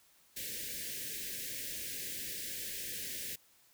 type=band-stop noise; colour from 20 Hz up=white; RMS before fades=-41 dBFS; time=0.36-3.36 s; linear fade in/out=10 ms; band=570 to 1600 Hz; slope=96 dB/octave; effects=white hiss -66 dBFS RMS until 3.73 s